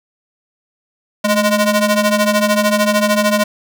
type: ring-modulated tone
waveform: sawtooth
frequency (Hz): 415.3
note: G#4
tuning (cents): 0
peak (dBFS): -5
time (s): 1.24-3.44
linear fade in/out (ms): 10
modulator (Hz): 201
effects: none